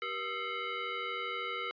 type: tone with frequency modulation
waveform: sine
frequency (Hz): 385.7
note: G4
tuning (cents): -28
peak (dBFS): -34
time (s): 0.02-1.71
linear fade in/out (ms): 0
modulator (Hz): 864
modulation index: 3
effects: resampled to 11025 Hz